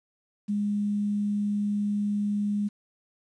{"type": "tone with quantisation", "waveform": "sine", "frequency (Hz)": 205.8, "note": "G#3", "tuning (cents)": -16, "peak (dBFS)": -24, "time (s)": [0.48, 2.69], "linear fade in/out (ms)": 20, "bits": 9, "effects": ["resampled to 22050 Hz"]}